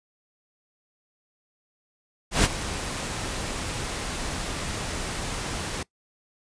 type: noise with ADSR envelope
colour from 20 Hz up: pink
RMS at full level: -18 dBFS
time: 2.31-5.83 s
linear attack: 130 ms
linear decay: 34 ms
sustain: -13 dB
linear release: 4 ms
effects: noise-tail reverb RT60 0.1 s tail -21 dB re dry + resampled to 22050 Hz